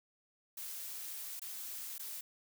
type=noise with dropouts; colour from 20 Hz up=blue; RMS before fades=-44 dBFS; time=0.57-2.21 s; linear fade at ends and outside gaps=5 ms; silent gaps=1.396-1.417 / 1.982-1.994 s; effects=none